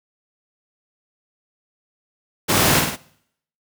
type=noise with echo; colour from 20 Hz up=pink; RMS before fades=-17 dBFS; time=2.48-2.81 s; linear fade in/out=20 ms; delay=52 ms; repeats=3; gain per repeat=-4 dB; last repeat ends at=2.966 s; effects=noise-tail reverb RT60 0.7 s tail -21 dB re dry + high-pass 100 Hz 12 dB/octave